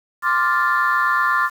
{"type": "chord", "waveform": "sine", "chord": "D minor seventh", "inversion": "third", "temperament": "equal", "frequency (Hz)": [1046.5, 1174.7, 1396.9, 1760], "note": ["C6", "D6", "F6", "A6"], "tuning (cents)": [0, 0, 0, 0], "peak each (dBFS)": -20, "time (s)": [0.22, 1.5], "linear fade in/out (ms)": 50, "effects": ["tanh soft clip ceiling -8 dBFS", "7-bit"]}